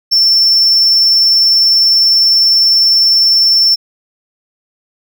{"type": "tone", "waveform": "triangle", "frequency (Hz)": 5390, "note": "E8", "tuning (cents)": 38, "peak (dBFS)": -5, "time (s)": [0.11, 3.76], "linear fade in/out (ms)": 20, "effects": []}